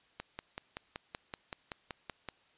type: click train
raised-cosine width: 0.3 ms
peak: -23 dBFS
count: 12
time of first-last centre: 0.2-2.287 s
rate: 5.27 Hz
effects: white hiss -67 dBFS RMS until 2.57 s + resampled to 8000 Hz